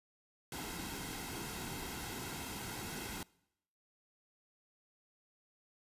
pink noise with comb filter, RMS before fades -43 dBFS, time 0.52-3.23 s, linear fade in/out 2 ms, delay 1.7 ms, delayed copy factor -0.6, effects noise-tail reverb RT60 0.8 s tail -23 dB re dry + resampled to 32000 Hz

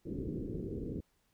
white low-pass noise, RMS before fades -39 dBFS, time 0.05-1.01 s, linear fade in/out 10 ms, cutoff 420 Hz, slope 48 dB/octave, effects pink hiss -75 dBFS RMS until 1.33 s

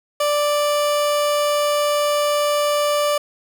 30% pulse tone, 587.3 Hz, D5, in tune, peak -14 dBFS, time 0.2-3.18 s, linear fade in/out 5 ms, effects none

